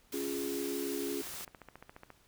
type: noise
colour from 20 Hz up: white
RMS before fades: -43 dBFS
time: 0.12-1.45 s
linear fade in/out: 5 ms
type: chord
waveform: sine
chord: Db major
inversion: none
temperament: equal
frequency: 277.2 / 349.2 / 415.3 Hz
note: Db4 / F4 / Ab4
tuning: 0 / 0 / 0 cents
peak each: -38 / -39 / -38 dBFS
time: 0.13-1.22 s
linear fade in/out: 10 ms
type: click train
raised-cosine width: 0.5 ms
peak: -33 dBFS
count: 13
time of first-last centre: 1.27-2.103 s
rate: 14.4 Hz
effects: pink hiss -66 dBFS RMS until 2.27 s